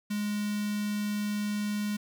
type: tone with notch filter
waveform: square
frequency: 207.7 Hz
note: G#3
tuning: in tune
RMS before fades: -31 dBFS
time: 0.1-1.97 s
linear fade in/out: 10 ms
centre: 700 Hz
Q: 0.6
effects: 10-bit